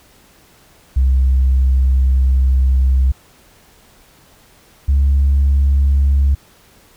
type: tone pair in turn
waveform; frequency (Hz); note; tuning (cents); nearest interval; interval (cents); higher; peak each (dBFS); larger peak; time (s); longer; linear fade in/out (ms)
sine; 65.41 / 69.3; C2 / C#2; 0 / 0; minor second; 100; second; -8; neither; 0.96-3.12 / 4.88-6.35; first; 10
effects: tanh soft clip ceiling -7 dBFS + pink hiss -49 dBFS RMS until 6.96 s